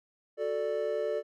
triangle chord, D major, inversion first, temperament equal, 370 / 440 / 587.3 Hz, F#4 / A4 / D5, 0 / 0 / 0 cents, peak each -36 / -30 / -30 dBFS, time 0.37-1.23 s, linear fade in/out 50 ms, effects none

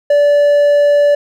triangle tone, 580 Hz, D5, 22 cents flat, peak -5 dBFS, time 0.1-1.15 s, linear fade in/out 5 ms, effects none

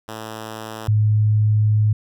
5% pulse / sine tone pair in turn, 110 / 106.68 Hz, A2 / G#2, 0 / +47 cents, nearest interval minor second, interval 53 cents, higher first, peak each -19 / -13 dBFS, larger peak second, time 0.08-0.88 / 0.88-1.93 s, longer second, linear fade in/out 5 ms, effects none

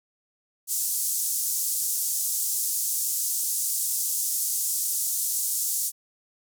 pink band-pass noise, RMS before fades -27 dBFS, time 0.67-5.92 s, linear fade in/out 50 ms, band 6600 to 16000 Hz, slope 24 dB/octave, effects none

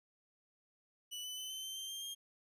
sawtooth tone with pitch steps, 2965 / 2999 / 3034 / 3070 / 3105 / 3141 / 3178 / 3215 Hz, F#7 / F#7 / F#7 / G7 / G7 / G7 / G7 / G7, +3 / +23 / +43 / -37 / -17 / +3 / +23 / +43 cents, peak -39 dBFS, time 1.11-2.15 s, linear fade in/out 20 ms, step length 130 ms, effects resampled to 32000 Hz + 13-bit

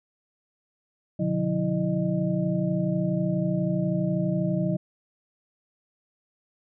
sine tone cluster, 123.9 / 148.1 / 180.3 / 323.6 / 613 Hz, B2 / D3 / F#3 / E4 / D#5, +6 / +15 / -45 / -32 / -26 cents, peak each -34 / -29 / -25 / -32 / -31 dBFS, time 1.19-4.77 s, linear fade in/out 10 ms, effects none

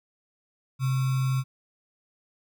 sine tone with sample-and-hold, 131.2 Hz, C3, 5 cents sharp, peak -22 dBFS, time 0.79-1.44 s, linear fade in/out 50 ms, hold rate 1225 Hz, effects none

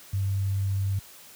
sine tone, 97.8 Hz, G2, 4 cents flat, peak -23 dBFS, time 0.13-0.99 s, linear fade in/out 5 ms, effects white hiss -49 dBFS RMS until 1.35 s + high-pass 60 Hz 12 dB/octave

